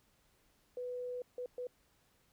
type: tone bursts at uneven times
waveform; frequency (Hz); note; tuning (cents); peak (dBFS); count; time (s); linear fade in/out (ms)
sine; 495.3; B4; +5; -38; 3; 0.77-1.22 / 1.38-1.46 / 1.58-1.67; 2
effects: pink hiss -72 dBFS RMS until 2.32 s